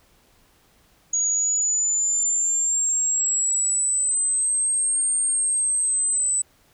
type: exponential two-way sweep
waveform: sine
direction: up then down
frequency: 6700 to 8640 to 7960 Hz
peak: -19 dBFS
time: 1.13-6.42 s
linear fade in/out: 5 ms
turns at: 5.15 s
effects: pink hiss -59 dBFS RMS until 6.73 s